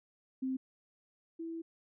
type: tone pair in turn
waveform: sine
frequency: 261.6 / 329.6 Hz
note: C4 / E4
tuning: 0 / 0 cents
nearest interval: major third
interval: 400 cents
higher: second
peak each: -32 / -38 dBFS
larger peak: first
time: 0.42-0.57 / 1.39-1.62 s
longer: second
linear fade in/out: 10 ms
effects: none